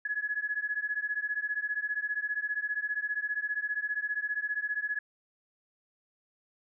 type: beating tone pair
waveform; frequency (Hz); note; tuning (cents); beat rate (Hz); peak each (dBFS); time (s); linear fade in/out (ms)
sine; 1684 / 1699; G#6 / G#6; +24 / +39; 15; -33 / -33; 0.05-4.99; 5
effects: none

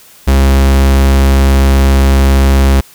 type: tone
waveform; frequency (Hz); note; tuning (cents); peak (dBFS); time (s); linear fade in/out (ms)
45% pulse; 67.6; C#2; -43; -5; 0.27-2.81; 10
effects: white hiss -40 dBFS RMS until 2.94 s

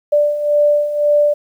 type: beating tone pair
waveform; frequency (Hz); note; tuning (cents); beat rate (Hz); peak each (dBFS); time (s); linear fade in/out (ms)
sine; 587.3 / 589.2; D5 / D5; 0 / +6; 1.9; -18 / -12; 0.12-1.34; 10
effects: 8-bit

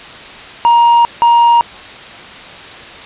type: tone bursts at uneven times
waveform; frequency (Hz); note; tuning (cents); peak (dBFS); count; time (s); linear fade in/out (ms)
triangle; 941; A#5; +16; -3; 2; 0.65-1.05 / 1.22-1.61; 0
effects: white hiss -31 dBFS RMS until 3.05 s + resampled to 8000 Hz

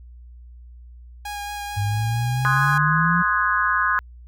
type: tone with vibrato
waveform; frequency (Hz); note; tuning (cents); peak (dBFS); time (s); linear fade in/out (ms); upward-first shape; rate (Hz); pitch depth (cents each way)
sawtooth; 820; G#5; -22; -25; 1.25-2.78; 5; sine; 4.5; 11
type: exponential sweep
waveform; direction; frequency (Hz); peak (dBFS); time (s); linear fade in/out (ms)
sine; up; 100 to 175.7; -20; 1.76-3.23; 20
type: chord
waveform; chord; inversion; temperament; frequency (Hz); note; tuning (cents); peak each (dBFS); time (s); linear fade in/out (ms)
sine; Ab dominant seventh; first; equal; 1046.5 / 1244.5 / 1480 / 1661.2; C6 / Eb6 / Gb6 / Ab6; 0 / 0 / 0 / 0; -23; 2.45-3.99; 0
effects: added 60 Hz sine -40 dBFS peak until 4.27 s

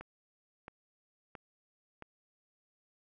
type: click train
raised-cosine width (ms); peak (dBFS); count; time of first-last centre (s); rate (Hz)
0.5; -30; 4; 0.01-2.023; 1.49
effects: none

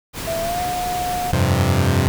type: noise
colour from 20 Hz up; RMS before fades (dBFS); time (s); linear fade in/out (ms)
pink; -28; 0.13-1.35; 50
type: tone with pitch glide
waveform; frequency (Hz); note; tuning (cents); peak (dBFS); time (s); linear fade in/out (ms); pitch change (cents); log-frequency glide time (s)
sine; 663 to 718.8; E5 to F5; +10 to +50; -21; 0.27-1.32; 10; +140; 0.39-0.61
type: chord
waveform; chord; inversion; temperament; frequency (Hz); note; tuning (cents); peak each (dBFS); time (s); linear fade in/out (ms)
sawtooth; F suspended second; none; equal; 87.31 / 98 / 130.81; F2 / G2 / C3; 0 / 0 / 0; -15; 1.33-2.08; 0
effects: none

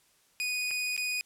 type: tone with dropouts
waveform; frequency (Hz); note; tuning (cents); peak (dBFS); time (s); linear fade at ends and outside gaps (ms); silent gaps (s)
sawtooth; 2479; D#7; -7; -26; 0.4-1.21; 0; 0.708-0.712 / 0.965-0.977
effects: white hiss -66 dBFS RMS until 1.25 s + low-pass 12000 Hz 12 dB/octave

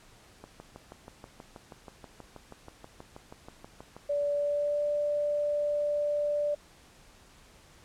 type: click train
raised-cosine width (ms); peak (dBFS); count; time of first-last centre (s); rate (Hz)
1; -30; 23; 0.44-3.966; 6.24
type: tone with pitch glide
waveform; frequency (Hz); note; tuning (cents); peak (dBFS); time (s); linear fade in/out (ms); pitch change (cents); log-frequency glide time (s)
sine; 578 to 587.4; D5 to D5; -28 to 0; -26; 4.09-6.55; 10; +28; 4.32-4.84
effects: pink hiss -57 dBFS RMS until 7.84 s + low-pass 10000 Hz 12 dB/octave

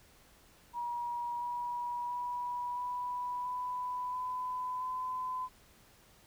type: tone with pitch steps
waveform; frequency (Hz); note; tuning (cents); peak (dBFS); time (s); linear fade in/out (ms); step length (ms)
sine; 957 / 966.4 / 976 / 985.6 / 995.3 / 1005.2 / 1015.1; A#5 / B5 / B5 / B5 / B5 / B5 / B5; +45 / -38 / -21 / -4 / +13 / +30 / +47; -34; 0.73-5.49; 50; 680
effects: pink hiss -62 dBFS RMS until 6.26 s

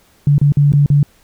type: tone with dropouts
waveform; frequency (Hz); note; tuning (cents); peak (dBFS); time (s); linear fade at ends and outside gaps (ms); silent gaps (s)
sine; 144; D3; -34; -7; 0.27-1.03; 2; 0.382-0.414 / 0.522-0.57 / 0.721-0.735 / 0.861-0.901
effects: pink hiss -52 dBFS RMS until 1.23 s

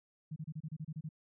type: tone bursts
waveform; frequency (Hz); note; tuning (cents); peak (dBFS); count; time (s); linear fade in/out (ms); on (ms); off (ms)
sine; 155.56; D#3; 0; -38; 10; 0.31-1.091; 10; 52; 29
effects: none

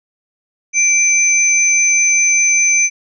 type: tone pair together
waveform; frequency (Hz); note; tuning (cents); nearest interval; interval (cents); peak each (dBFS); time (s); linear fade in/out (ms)
sine; 2341 / 6118; D7 / G8; -6 / -43; octave + perfect fourth; 1663; -13 / -12; 0.73-2.9; 50
effects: none

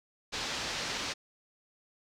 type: low-pass noise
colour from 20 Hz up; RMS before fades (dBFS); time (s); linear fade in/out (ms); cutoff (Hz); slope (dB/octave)
white; -36; 0.32-1.14; 20; 5600; 24
effects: none

